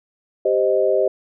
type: chord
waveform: sine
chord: C minor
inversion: second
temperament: equal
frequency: 392 / 523.3 / 622.3 Hz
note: G4 / C5 / Eb5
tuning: 0 / 0 / 0 cents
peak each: -19 dBFS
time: 0.45-1.08 s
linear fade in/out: 5 ms
effects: none